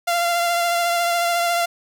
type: tone with vibrato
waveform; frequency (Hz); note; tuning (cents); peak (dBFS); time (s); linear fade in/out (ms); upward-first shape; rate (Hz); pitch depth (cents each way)
sawtooth; 690; F5; -21; -14; 0.07-1.66; 10; sine; 14; 19
effects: none